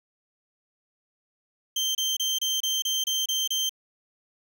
30% pulse tone bursts, 3136 Hz, G7, in tune, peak -21 dBFS, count 9, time 1.76-3.694 s, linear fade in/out 5 ms, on 190 ms, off 28 ms, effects none

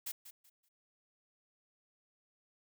blue noise with echo, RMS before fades -40 dBFS, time 0.06-0.12 s, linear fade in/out 10 ms, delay 190 ms, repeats 3, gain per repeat -12 dB, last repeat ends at 0.69 s, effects none

